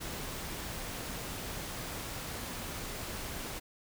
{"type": "noise", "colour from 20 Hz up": "pink", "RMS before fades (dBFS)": -40, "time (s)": [0, 3.6], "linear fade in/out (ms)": 20, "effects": []}